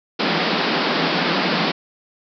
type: band-pass noise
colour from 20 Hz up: pink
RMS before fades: -20 dBFS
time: 0.19-1.72 s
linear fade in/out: 10 ms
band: 160 to 5100 Hz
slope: 96 dB/octave
effects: none